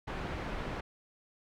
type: low-pass noise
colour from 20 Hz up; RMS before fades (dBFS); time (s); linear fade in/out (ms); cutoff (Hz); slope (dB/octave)
pink; -38; 0.07-0.81; 10; 2200; 12
effects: none